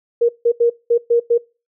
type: tone bursts at uneven times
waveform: sine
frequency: 470.9 Hz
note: A#4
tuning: 18 cents sharp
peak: -10 dBFS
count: 6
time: 0.21-0.29 / 0.45-0.52 / 0.6-0.7 / 0.9-0.98 / 1.1-1.2 / 1.3-1.38 s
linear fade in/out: 10 ms
effects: noise-tail reverb RT60 0.3 s tail -23 dB re dry